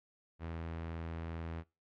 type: tone with low-pass filter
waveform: sawtooth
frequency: 82.41 Hz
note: E2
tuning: in tune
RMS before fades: -42 dBFS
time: 0.39-1.64 s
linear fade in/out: 50 ms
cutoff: 2300 Hz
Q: 0.89
effects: noise-tail reverb RT60 0.3 s tail -24 dB re dry